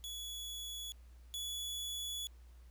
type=tone pair in turn; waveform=sawtooth; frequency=3390 / 3410 Hz; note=G#7 / G#7; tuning=+35 / +45 cents; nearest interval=unison; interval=10 cents; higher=second; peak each=-39 / -36 dBFS; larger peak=second; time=0.04-0.92 / 1.34-2.27 s; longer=second; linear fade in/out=0 ms; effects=added 60 Hz sine -54 dBFS peak until 2.7 s + pink hiss -71 dBFS RMS until 2.7 s